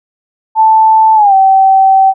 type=tone with pitch glide; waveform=sine; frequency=880 to 770.5 Hz; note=A5 to G5; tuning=0 to -30 cents; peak=-3 dBFS; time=0.55-2.14 s; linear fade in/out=50 ms; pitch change=-230 cents; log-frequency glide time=1.15-1.34 s; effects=none